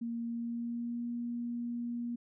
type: tone with pitch glide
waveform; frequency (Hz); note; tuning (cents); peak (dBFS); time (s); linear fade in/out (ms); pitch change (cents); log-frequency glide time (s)
sine; 233.1 to 238.1; A#3 to A#3; 0 to +37; -34; 0.01-2.16; 10; +37; 0.25-1.06
effects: none